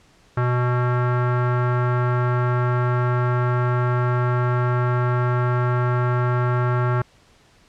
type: tone with low-pass filter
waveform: square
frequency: 123.47 Hz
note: B2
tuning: in tune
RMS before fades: -20 dBFS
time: 0.37-7.02 s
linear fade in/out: 5 ms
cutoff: 1400 Hz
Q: 3
effects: pink hiss -55 dBFS RMS until 7.68 s + low-pass 7000 Hz 12 dB/octave